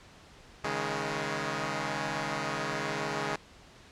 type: chord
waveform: 5% pulse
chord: C# suspended second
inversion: none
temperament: equal with one note detuned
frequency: 138.59 / 157.55 / 207.7 Hz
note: C#3 / D#3 / G#3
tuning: 0 / +22 / 0 cents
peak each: -24 dBFS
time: 0.64-3.36 s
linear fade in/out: 2 ms
effects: pink hiss -54 dBFS RMS until 3.91 s + low-pass 6000 Hz 12 dB/octave